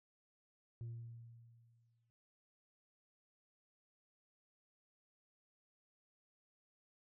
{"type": "tone with exponential decay", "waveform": "sine", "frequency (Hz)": 116.54, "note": "A#2", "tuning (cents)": 0, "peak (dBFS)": -40, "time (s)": [0.81, 2.1], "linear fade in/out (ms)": 0, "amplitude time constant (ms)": 280, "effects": ["noise-tail reverb RT60 0.6 s tail -20 dB re dry", "tanh soft clip ceiling -42 dBFS"]}